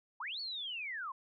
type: linear two-way sweep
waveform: sine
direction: up then down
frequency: 830.6 to 4500 to 1000 Hz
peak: -38 dBFS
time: 0.2-1.12 s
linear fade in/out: 5 ms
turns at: 0.4 s
effects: none